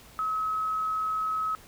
sine tone, 1282 Hz, E6, 49 cents flat, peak -26 dBFS, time 0.19-1.55 s, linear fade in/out 0 ms, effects pink hiss -52 dBFS RMS until 1.67 s

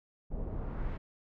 brown noise with low-pass filter sweep, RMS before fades -36 dBFS, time 0.3-0.98 s, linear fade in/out 20 ms, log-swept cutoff 530 to 2200 Hz, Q 0.99, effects none

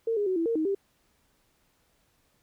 sine tone with pitch steps, 455.5 / 411.4 / 373.2 / 331.5 / 460.6 / 314.3 / 394.8 Hz, A#4 / G#4 / F#4 / E4 / A#4 / D#4 / G4, -40 / -16 / +15 / +10 / -21 / +18 / +12 cents, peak -24 dBFS, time 0.07-0.749 s, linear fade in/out 5 ms, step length 97 ms, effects pink hiss -69 dBFS RMS until 2.42 s

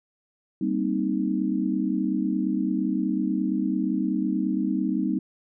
sine chord, C minor seventh, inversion second, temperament equal, 196 / 233.1 / 261.6 / 311.1 Hz, G3 / Bb3 / C4 / Eb4, 0 / 0 / 0 / 0 cents, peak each -27 / -30 / -28 / -27 dBFS, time 0.61-5.19 s, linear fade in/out 5 ms, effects none

